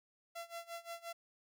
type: tone with tremolo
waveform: sawtooth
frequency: 678 Hz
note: E5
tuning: 49 cents sharp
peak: -38 dBFS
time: 0.35-1.13 s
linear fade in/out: 10 ms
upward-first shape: sine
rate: 5.7 Hz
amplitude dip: 90%
effects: none